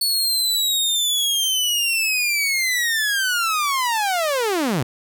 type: linear sweep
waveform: sawtooth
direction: down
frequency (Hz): 4435 to 110.3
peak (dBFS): -15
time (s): 0.01-4.83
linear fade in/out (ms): 5
effects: none